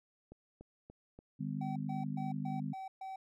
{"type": "click train", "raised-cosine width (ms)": 2, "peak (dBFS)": -38, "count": 4, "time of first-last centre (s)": [0.32, 1.19], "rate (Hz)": 3.45}
{"type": "harmonic tone", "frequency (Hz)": 50.3, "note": "G1", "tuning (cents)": 45, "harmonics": [3, 4, 5], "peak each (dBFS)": [-39, -40, -41], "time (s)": [1.39, 2.74], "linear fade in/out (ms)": 20}
{"type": "tone bursts", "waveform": "triangle", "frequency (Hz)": 766, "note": "G5", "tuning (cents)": -40, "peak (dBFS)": -39, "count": 6, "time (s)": [1.61, 3.16], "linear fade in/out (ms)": 5, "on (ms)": 150, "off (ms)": 130}
{"effects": []}